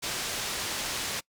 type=low-pass noise; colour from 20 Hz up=white; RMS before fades=-33 dBFS; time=0.02-1.21 s; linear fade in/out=20 ms; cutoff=6800 Hz; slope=12 dB/octave; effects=noise-tail reverb RT60 0.1 s tail -24 dB re dry